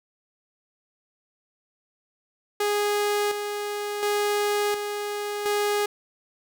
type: tone with tremolo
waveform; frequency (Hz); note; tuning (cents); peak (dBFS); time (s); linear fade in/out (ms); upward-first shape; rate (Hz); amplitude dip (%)
sawtooth; 413.2; G#4; -9; -18; 2.6-5.86; 5; square; 0.7; 50
effects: none